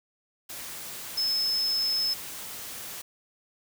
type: tone in noise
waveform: sine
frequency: 5210 Hz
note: E8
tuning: 21 cents flat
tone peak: -24 dBFS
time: 1.17-2.14 s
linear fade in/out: 10 ms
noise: white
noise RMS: -39 dBFS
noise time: 0.49-3.02 s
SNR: +12 dB
effects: none